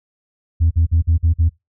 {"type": "tone bursts", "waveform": "sine", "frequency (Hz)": 82.41, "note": "E2", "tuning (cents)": 0, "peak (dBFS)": -9, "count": 6, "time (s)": [0.6, 1.495], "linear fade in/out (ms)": 20, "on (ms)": 110, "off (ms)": 47, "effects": ["noise-tail reverb RT60 0.2 s tail -24 dB re dry", "tanh soft clip ceiling -8 dBFS"]}